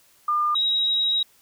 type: tone pair in turn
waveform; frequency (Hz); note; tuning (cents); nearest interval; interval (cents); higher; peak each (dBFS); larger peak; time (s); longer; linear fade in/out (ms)
sine; 1204 / 3822; D6 / A#7; +43 / +43; octave + minor sixth; 2000; second; -19 / -19; neither; 0.28-0.55 / 0.55-1.23; second; 5
effects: white hiss -58 dBFS RMS until 1.41 s